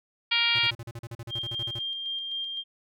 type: harmonic tone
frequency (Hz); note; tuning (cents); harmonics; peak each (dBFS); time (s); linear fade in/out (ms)
468.2; A#4; +8; 2 / 3 / 4 / 5 / 6 / 7 / 8 / 9 / 10; -37 / -34 / -34 / -26 / -29 / -26 / -36 / -35 / -35; 0.31-0.71; 10
type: tone bursts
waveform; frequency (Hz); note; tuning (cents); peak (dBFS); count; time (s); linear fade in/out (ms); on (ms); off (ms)
square; 116.54; A#2; 0; -36; 16; 0.55-1.791; 5; 41; 39
type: tone with tremolo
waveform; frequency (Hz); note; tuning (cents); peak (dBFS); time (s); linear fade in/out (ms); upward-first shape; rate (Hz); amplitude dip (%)
sine; 3196; G7; +33; -29; 1.29-2.64; 50; square; 3.9; 30
effects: none